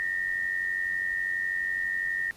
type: tone pair together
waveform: sine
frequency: 1826 / 1918.1 Hz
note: A#6 / A#6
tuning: -36 / +49 cents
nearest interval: minor second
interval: 85 cents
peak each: -28 / -32 dBFS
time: 0-2.31 s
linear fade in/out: 0 ms
effects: pink hiss -53 dBFS RMS until 2.36 s + resampled to 32000 Hz